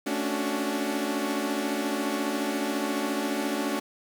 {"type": "chord", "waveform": "sawtooth", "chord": "D major seventh", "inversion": "second", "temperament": "equal with one note detuned", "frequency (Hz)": [220, 277.2, 291.6, 370], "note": ["A3", "C#4", "D4", "F#4"], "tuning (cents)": [0, 0, -12, 0], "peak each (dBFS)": [-29, -28, -27, -30], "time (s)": [0.06, 3.8], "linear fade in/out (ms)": 10, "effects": ["8-bit"]}